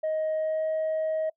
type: tone with pitch glide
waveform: sine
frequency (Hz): 627 to 631.7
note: D#5 to D#5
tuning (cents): +13 to +26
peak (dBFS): -23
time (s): 0.03-1.3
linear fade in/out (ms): 10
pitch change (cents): +13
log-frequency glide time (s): 0.35-0.66
effects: noise-tail reverb RT60 0.1 s tail -25 dB re dry + tanh soft clip ceiling -23 dBFS